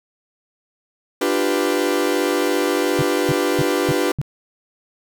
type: chord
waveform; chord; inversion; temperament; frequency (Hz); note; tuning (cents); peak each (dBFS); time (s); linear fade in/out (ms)
40% pulse; G dominant seventh; second; equal with one note detuned; 294.7 / 349.2 / 392 / 493.9; D4 / F4 / G4 / B4; +6 / 0 / 0 / 0; -22; 1.21-4.12; 5
type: tone bursts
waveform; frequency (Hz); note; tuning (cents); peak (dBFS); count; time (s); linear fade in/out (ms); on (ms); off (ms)
sine; 142.6; C#3; +49; -17; 5; 2.99-4.215; 0; 29; 270
effects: none